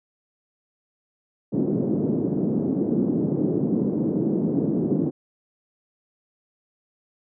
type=band-pass noise; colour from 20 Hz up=white; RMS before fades=-23 dBFS; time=1.52-5.11 s; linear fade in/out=20 ms; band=160 to 340 Hz; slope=24 dB/octave; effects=none